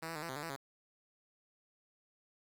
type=tone with pitch steps; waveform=5% pulse; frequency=162.4 / 165.3 / 151.4 / 167.8 / 131 / 147.1 / 165.3 / 137.8 Hz; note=E3 / E3 / D#3 / E3 / C3 / D3 / E3 / C#3; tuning=-26 / +5 / -47 / +31 / +2 / +3 / +5 / -10 cents; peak=-29 dBFS; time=0.02-0.564 s; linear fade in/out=10 ms; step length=68 ms; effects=11-bit